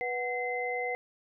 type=tone cluster; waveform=sine; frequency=491.2 / 740 / 2060 Hz; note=B4 / F#5 / C7; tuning=-9 / 0 / -28 cents; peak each=-34 / -35 / -34 dBFS; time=0.01-0.95 s; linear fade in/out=0 ms; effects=none